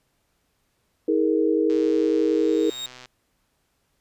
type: chord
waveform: sine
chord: D# suspended fourth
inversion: none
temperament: equal with one note detuned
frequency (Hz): 319.3 / 415.3 / 466.2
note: D#4 / G#4 / A#4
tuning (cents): +45 / 0 / 0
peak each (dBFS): -21 / -23 / -23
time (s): 1.08-2.7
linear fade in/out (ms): 5
type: click train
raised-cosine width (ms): 0.2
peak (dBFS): -25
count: 172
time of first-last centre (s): 1.7-3.057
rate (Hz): 126
type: tone with exponential growth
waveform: 35% pulse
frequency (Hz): 3729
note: A#7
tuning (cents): 0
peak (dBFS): -25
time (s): 2.21-2.86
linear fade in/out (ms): 2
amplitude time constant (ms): 140
effects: pink hiss -70 dBFS RMS until 4 s + resampled to 32000 Hz